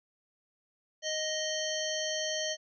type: harmonic tone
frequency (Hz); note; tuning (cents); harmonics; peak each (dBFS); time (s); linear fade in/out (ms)
622.3; D#5; 0; 1 / 3 / 5 / 7 / 9 / 10; -35 / -39 / -37 / -40 / -41 / -39; 1.02-2.57; 50
effects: none